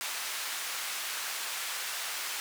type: band-pass noise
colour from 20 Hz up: pink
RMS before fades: -36 dBFS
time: 0.01-2.4 s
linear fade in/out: 0 ms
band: 1300 to 16000 Hz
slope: 12 dB/octave
effects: none